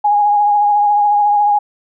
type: tone with vibrato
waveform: sine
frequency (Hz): 826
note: G#5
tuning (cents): -10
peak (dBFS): -9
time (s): 0.04-1.59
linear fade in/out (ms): 10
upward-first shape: triangle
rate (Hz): 14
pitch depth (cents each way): 30
effects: none